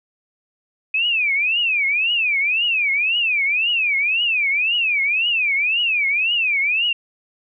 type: tone with vibrato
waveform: sine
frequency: 2506 Hz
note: D#7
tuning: 12 cents sharp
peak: -16 dBFS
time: 0.94-6.93 s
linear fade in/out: 5 ms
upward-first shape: triangle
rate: 1.9 Hz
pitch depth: 280 cents each way
effects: none